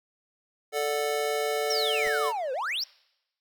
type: chord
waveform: square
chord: D major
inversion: second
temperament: just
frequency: 440.5 / 587.3 / 734.2 Hz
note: A4 / D5 / F#5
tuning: +2 / 0 / -14 cents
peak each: -29 / -32 / -33 dBFS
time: 0.72-2.33 s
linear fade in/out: 50 ms
type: exponential two-way sweep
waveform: triangle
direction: down then up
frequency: 5780 to 492.9 to 5780 Hz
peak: -26 dBFS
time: 1.7-2.84 s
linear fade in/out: 5 ms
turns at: 2.53 s
type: noise with exponential growth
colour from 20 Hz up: pink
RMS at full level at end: -36 dBFS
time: 2-2.08 s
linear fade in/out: 0 ms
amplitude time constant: 16 ms
effects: noise-tail reverb RT60 0.9 s tail -25 dB re dry